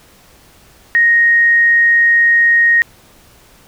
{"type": "tone", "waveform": "sine", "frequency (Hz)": 1868, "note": "A#6", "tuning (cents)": 3, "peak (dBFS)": -7, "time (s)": [0.95, 2.82], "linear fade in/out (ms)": 0, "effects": ["pink hiss -46 dBFS RMS until 3.67 s"]}